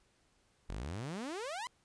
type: exponential sweep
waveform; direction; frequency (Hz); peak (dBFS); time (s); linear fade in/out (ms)
sawtooth; up; 41.2 to 1046.5; -35; 0.69-1.67; 0
effects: pink hiss -72 dBFS RMS until 1.84 s + resampled to 22050 Hz